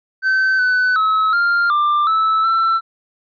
triangle tone with pitch steps, 1538 / 1501 / 1289 / 1397 / 1188 / 1309 / 1339 Hz, G6 / F#6 / E6 / F6 / D6 / E6 / E6, -33 / +24 / -39 / 0 / +20 / -13 / +27 cents, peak -11 dBFS, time 0.22-2.81 s, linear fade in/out 50 ms, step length 370 ms, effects resampled to 11025 Hz

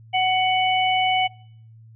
harmonic tone, 745 Hz, F#5, 12 cents sharp, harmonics 1 / 3 / 4, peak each -19 / -24 / -25 dBFS, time 0.13-1.28 s, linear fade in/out 20 ms, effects noise-tail reverb RT60 0.6 s tail -23 dB re dry + added 112 Hz sine -44 dBFS peak until 1.95 s

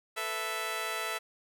10% pulse chord, A suspended second, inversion none, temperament just, 440 / 495 / 660 Hz, A4 / B4 / E5, 0 / +4 / +2 cents, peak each -30 / -33 / -28 dBFS, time 0.16-1.19 s, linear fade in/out 20 ms, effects none

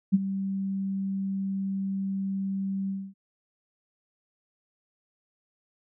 sine tone with ADSR envelope, 194.2 Hz, G3, 16 cents flat, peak -14 dBFS, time 0.12-3.14 s, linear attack 24 ms, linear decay 29 ms, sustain -13 dB, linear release 250 ms, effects none

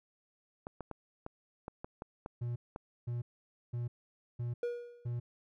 clicks, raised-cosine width 1 ms, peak -27 dBFS, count 9, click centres 0.669 / 0.807 / 0.913 / 1.264 / 1.681 / 1.845 / 2.021 / 2.261 / 2.761 s
triangle tone bursts, 120 Hz, B2, 49 cents flat, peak -32 dBFS, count 5, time 2.41-5.2 s, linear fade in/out 10 ms, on 150 ms, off 510 ms
triangle tone with exponential decay, 479.7 Hz, A#4, 50 cents sharp, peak -28 dBFS, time 4.63-5.19 s, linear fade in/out 2 ms, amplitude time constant 120 ms
effects none

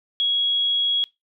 sine tone, 3322 Hz, G#7, in tune, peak -18 dBFS, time 0.2-1.04 s, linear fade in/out 0 ms, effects noise-tail reverb RT60 0.2 s tail -23 dB re dry

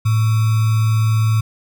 sine tone with sample-and-hold, 110 Hz, A2, in tune, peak -12 dBFS, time 0.05-1.41 s, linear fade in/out 10 ms, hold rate 1225 Hz, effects none

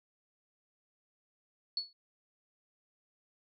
sine tone with exponential decay, 4406 Hz, C#8, 11 cents flat, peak -28 dBFS, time 1.77-1.93 s, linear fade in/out 2 ms, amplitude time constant 34 ms, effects none

